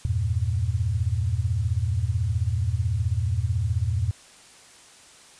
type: chord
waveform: sine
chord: E diminished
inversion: none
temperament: equal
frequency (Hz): 82.41 / 98 / 116.54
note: E2 / G2 / Bb2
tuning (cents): 0 / 0 / 0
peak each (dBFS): -26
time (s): 0.05-4.11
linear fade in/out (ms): 0
effects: white hiss -50 dBFS RMS until 5.39 s + resampled to 22050 Hz